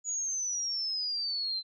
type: exponential sweep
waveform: sine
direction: down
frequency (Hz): 6890 to 4064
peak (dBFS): -30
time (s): 0.04-1.63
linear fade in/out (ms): 50
effects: none